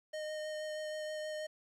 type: tone with vibrato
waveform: square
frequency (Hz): 615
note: D#5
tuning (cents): -20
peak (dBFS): -39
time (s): 0.13-1.47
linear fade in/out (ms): 10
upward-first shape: sine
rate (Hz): 6.3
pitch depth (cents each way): 11
effects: low-pass 8000 Hz 12 dB/octave + 11-bit